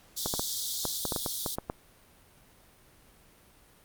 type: high-pass noise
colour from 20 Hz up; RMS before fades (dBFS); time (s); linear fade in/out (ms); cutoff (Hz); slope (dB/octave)
pink; -34; 0.16-1.56; 20; 3400; 96
type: clicks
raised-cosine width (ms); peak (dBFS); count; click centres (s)
1; -17; 11; 0.26 / 0.339 / 0.395 / 0.853 / 1.053 / 1.122 / 1.162 / 1.262 / 1.462 / 1.585 / 1.699
effects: pink hiss -59 dBFS RMS until 3.84 s + Opus 48 kbps